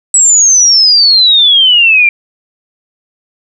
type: exponential sweep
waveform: sine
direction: down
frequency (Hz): 7902 to 2349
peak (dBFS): -3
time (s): 0.14-2.09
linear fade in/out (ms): 2
effects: none